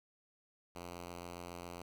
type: tone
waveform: 5% pulse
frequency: 87.31 Hz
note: F2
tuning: in tune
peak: -34 dBFS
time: 0.75-1.82 s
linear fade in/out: 5 ms
effects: none